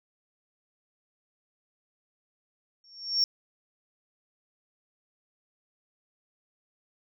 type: tone with exponential growth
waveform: sine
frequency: 5490 Hz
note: F8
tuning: 31 cents flat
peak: -17 dBFS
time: 2.84-3.24 s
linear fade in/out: 1 ms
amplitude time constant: 85 ms
effects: tanh soft clip ceiling -16 dBFS